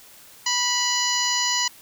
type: harmonic tone with a mistuned harmonic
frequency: 982 Hz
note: B5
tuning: 10 cents flat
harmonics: 1 / 2 / 3 / 4 / 5 / 6 / 7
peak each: -28 / -28 / -28 / -28 / -28 / -28 / -28 dBFS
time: 0.46-1.68 s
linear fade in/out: 5 ms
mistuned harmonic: 4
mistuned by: +67 cents
effects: white hiss -48 dBFS RMS until 1.81 s